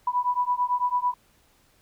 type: beating tone pair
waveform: sine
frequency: 982 / 991 Hz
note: B5 / B5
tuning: -10 / +6 cents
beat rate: 9 Hz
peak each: -25 dBFS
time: 0.07-1.14 s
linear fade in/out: 5 ms
effects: pink hiss -62 dBFS RMS until 1.81 s